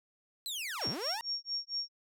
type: linear two-way sweep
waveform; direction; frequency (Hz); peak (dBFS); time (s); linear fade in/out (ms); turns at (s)
sawtooth; down then up; 4147 to 89.9 to 960; -33; 0.46-1.21; 0; 0.88
type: tone with tremolo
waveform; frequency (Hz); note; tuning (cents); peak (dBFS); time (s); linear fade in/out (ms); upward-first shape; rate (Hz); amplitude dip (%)
sine; 5540; F8; -15; -31; 0.81-1.89; 5; sine; 4.4; 100
effects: none